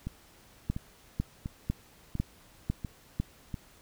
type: two click trains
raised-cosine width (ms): 5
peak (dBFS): -22 / -16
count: 6 / 6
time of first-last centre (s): 0.07-3.542 / 0.7-3.2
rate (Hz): 1.44 / 2
effects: pink hiss -58 dBFS RMS until 3.81 s